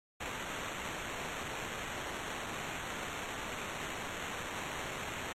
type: noise with sample-and-hold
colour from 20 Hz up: blue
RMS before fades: -40 dBFS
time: 0.2-5.33 s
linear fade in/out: 10 ms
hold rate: 4900 Hz
effects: low-pass 10000 Hz 12 dB/octave + MP3 64 kbps